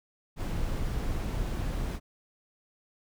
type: noise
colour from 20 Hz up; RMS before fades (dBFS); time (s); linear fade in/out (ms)
brown; -31; 0.36-2; 50
effects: none